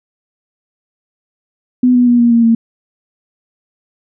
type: tone with pitch steps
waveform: sine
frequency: 250 / 245.6 / 241.2 / 236.9 / 232.7 / 228.6 Hz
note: B3 / B3 / B3 / A#3 / A#3 / A#3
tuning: +21 / -9 / -41 / +28 / -3 / -34 cents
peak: -6 dBFS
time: 1.83-2.55 s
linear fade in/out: 5 ms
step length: 120 ms
effects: none